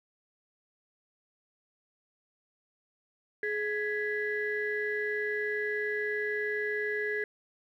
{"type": "tone cluster", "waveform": "sine", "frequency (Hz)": [421.5, 1669, 1978], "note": ["G#4", "G#6", "B6"], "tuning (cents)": [26, 8, 2], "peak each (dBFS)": [-32, -33, -35], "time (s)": [3.43, 7.24], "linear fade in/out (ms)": 2, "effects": ["tanh soft clip ceiling -20 dBFS", "11-bit"]}